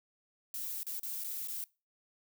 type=noise with dropouts; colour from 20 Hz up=violet; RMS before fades=-39 dBFS; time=0.54-1.64 s; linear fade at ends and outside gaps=1 ms; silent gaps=0.831-0.867 / 0.995-1.031 / 1.238-1.244 / 1.475-1.483 s; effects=noise-tail reverb RT60 0.3 s tail -23 dB re dry